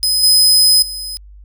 sawtooth tone with level steps, 5040 Hz, D#8, 21 cents sharp, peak -10 / -5 / -21 dBFS, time 0.03-1.17 s, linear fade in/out 0 ms, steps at 0.23 / 0.82 s, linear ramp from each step 5 ms, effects added 50 Hz sine -36 dBFS peak until 1.44 s

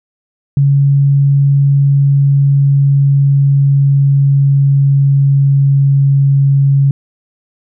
sine tone with pitch glide, 139.9 to 138.53 Hz, C#3 to C#3, +16 to -1 cents, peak -6 dBFS, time 0.57-6.91 s, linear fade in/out 2 ms, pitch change -17 cents, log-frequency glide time 1.74-6.22 s, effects none

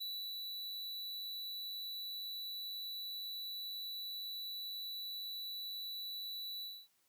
square tone with ADSR envelope, 3951 Hz, B7, in tune, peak -40 dBFS, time 0-6.88 s, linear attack 15 ms, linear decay 320 ms, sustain -2 dB, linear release 260 ms, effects white hiss -75 dBFS RMS until 7.08 s + high-pass 80 Hz 12 dB/octave

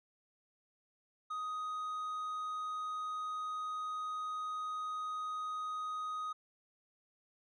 triangle tone, 1250 Hz, D#6, 8 cents sharp, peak -35 dBFS, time 1.3-6.33 s, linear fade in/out 10 ms, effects resampled to 22050 Hz

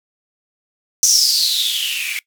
violet noise with band-pass filter sweep, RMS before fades -17 dBFS, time 1.03-2.19 s, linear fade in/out 0 ms, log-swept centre 6100 to 2200 Hz, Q 10, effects noise-tail reverb RT60 0.1 s tail -21 dB re dry

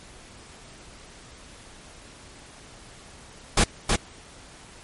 pink noise with echo, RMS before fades -18 dBFS, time 3.57-3.64 s, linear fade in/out 5 ms, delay 320 ms, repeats 1, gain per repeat -3 dB, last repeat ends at 3.96 s, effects pink hiss -47 dBFS RMS until 4.83 s + MP3 48 kbps

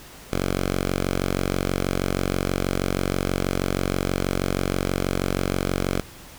5% pulse tone, 46.25 Hz, F#1, in tune, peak -11 dBFS, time 0.31-6.02 s, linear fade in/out 20 ms, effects pink hiss -44 dBFS RMS until 6.38 s

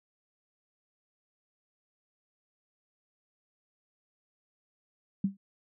sine tone with exponential decay, 196 Hz, G3, in tune, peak -21 dBFS, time 5.24-5.37 s, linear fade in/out 5 ms, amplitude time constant 27 ms, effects none

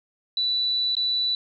sine tone with dropouts, 3963 Hz, B7, 5 cents sharp, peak -21 dBFS, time 0.37-1.35 s, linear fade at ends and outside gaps 2 ms, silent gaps 0.952-0.967 s, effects none

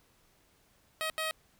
10% pulse tone bursts at uneven times, 633 Hz, D#5, 30 cents sharp, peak -23 dBFS, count 2, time 1.01-1.1 / 1.18-1.31 s, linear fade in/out 0 ms, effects pink hiss -67 dBFS RMS until 1.59 s

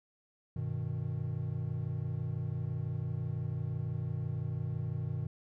triangle chord, G augmented, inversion none, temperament equal with one note detuned, 97.55 / 123.47 / 155.56 Hz, G2 / B2 / D#3, -8 / 0 / 0 cents, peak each -37 / -34 / -36 dBFS, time 0.56-5.27 s, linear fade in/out 5 ms, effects none

